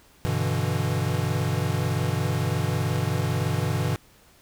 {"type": "chord", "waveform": "square", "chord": "E minor seventh", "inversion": "first", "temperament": "equal", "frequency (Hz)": [98, 123.47, 146.83, 164.81], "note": ["G2", "B2", "D3", "E3"], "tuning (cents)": [0, 0, 0, 0], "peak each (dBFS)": [-29, -28, -30, -31], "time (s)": [0.25, 3.96], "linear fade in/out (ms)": 0, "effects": ["pink hiss -56 dBFS RMS until 4.41 s"]}